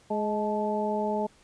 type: harmonic tone with a mistuned harmonic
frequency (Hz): 210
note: G#3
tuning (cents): +19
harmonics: 1 / 2 / 3 / 4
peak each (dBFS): -31 / -31 / -31 / -31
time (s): 0.1-1.27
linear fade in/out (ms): 10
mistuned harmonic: 4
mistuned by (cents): +54
effects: pink hiss -59 dBFS RMS until 1.43 s + resampled to 22050 Hz